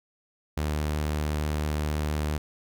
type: tone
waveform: sawtooth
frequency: 75.5 Hz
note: D2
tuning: 48 cents sharp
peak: -22 dBFS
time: 0.57-2.38 s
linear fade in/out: 5 ms
effects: none